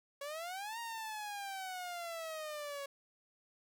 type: exponential two-way sweep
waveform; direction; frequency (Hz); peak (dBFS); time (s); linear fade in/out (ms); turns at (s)
sawtooth; up then down; 554.4 to 939 to 554.4; -37; 0.21-2.86; 5; 0.79
effects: 13-bit